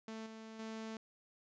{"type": "tone with level steps", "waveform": "sawtooth", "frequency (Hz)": 221.5, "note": "A3", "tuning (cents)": 12, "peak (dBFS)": [-40, -45, -39], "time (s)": [0.08, 0.97], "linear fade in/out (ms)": 2, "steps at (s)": [0.26, 0.59], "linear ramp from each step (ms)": 5, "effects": ["resampled to 16000 Hz"]}